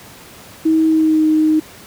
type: tone with pitch glide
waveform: sine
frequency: 319 to 311.2 Hz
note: D#4 to D#4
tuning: +43 to 0 cents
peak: -10 dBFS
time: 0.65-1.6 s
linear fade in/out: 10 ms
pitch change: -43 cents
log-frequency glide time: 0.85-1.25 s
effects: pink hiss -39 dBFS RMS until 1.86 s + high-pass 80 Hz 12 dB/octave